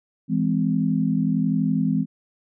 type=chord; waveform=sine; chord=E augmented; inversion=none; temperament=just; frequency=164.81 / 206 / 257.5 Hz; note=E3 / G#3 / B#3; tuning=0 / -14 / -28 cents; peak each=-23 dBFS; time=0.28-2.06 s; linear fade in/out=50 ms; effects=none

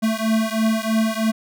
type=beating tone pair; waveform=square; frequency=220 / 223.1 Hz; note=A3 / A3; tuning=0 / +24 cents; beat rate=3.1 Hz; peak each=-21 / -22 dBFS; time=0.02-1.32 s; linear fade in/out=20 ms; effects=none

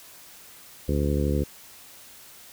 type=harmonic tone; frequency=72.2 Hz; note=D2; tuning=29 cents flat; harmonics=1 / 2 / 3 / 4 / 5 / 6 / 7; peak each=-25 / -28 / -30 / -31 / -32 / -33 / -33 dBFS; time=0.88-1.44 s; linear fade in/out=10 ms; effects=white hiss -48 dBFS RMS until 2.52 s

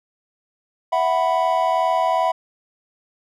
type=chord; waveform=triangle; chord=E suspended second; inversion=none; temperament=just; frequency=659.3 / 741.7 / 988.9 Hz; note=E5 / F#5 / B5; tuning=0 / +4 / +2 cents; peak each=-19 dBFS; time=0.92-2.32 s; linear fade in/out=10 ms; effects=none

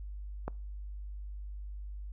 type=click; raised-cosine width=1 ms; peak=-21 dBFS; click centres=0.48 s; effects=noise-tail reverb RT60 0.4 s tail -26 dB re dry + added 50 Hz sine -39 dBFS peak until 2.12 s

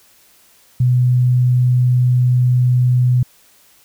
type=tone; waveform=sine; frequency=124.8 Hz; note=B2; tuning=19 cents sharp; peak=-10 dBFS; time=0.8-3.23 s; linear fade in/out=5 ms; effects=white hiss -51 dBFS RMS until 3.84 s

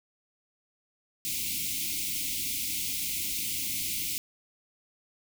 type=band-stop noise; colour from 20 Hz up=white; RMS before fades=-32 dBFS; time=1.25-4.18 s; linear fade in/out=0 ms; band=340 to 2100 Hz; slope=96 dB/octave; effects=none

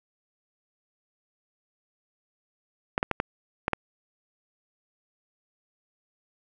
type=clicks; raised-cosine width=0.5 ms; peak=-9 dBFS; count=6; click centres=2.979 / 3.029 / 3.113 / 3.201 / 3.681 / 3.733 s; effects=none

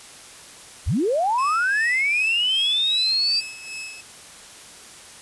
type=linear sweep; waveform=sine; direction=up; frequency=43.84 to 4725 Hz; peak=-18 dBFS; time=0.86-3.41 s; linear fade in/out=20 ms
type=tone with tremolo; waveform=sawtooth; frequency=2591 Hz; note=E7; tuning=30 cents flat; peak=-27 dBFS; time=1.38-4.01 s; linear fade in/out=5 ms; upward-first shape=sine; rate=2.6 Hz; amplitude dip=60%
effects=white hiss -43 dBFS RMS until 5.21 s + resampled to 24000 Hz

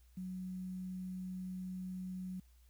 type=tone with quantisation; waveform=sine; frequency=184.8 Hz; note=F#3; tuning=2 cents flat; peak=-40 dBFS; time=0.17-2.4 s; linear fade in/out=5 ms; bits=11; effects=added 60 Hz sine -61 dBFS peak until 2.69 s + white hiss -74 dBFS RMS until 2.69 s

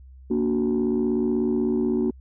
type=chord; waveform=sine; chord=Bb augmented; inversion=none; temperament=equal with one note detuned; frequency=233.1 / 289.3 / 370 Hz; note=Bb3 / D4 / F#4; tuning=0 / -26 / 0 cents; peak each=-22 / -25 / -23 dBFS; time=0.3-2.11 s; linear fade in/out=10 ms; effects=tanh soft clip ceiling -15 dBFS + added 65 Hz sine -43 dBFS peak until 2.2 s

